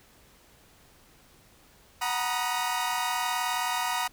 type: chord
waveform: sawtooth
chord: B major seventh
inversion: second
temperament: equal with one note detuned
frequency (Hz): 740 / 932.3 / 971.4 / 1244.5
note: F#5 / A#5 / B5 / D#6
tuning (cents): 0 / 0 / -29 / 0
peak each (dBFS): -29 / -29 / -28 / -30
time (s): 2.01-4.08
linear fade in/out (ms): 10
effects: pink hiss -58 dBFS RMS until 4.12 s